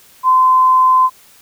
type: tone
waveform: sine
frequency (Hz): 1029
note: C6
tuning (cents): -29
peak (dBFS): -7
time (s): 0.23-1.1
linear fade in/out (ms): 50
effects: white hiss -46 dBFS RMS until 1.41 s